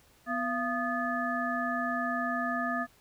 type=harmonic tone with a mistuned harmonic; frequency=246.9 Hz; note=B3; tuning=in tune; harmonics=1 / 3 / 5 / 7; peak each=-34 / -34 / -34 / -34 dBFS; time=0.26-2.87 s; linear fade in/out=50 ms; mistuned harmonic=3; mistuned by=-140 cents; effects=pink hiss -62 dBFS RMS until 3 s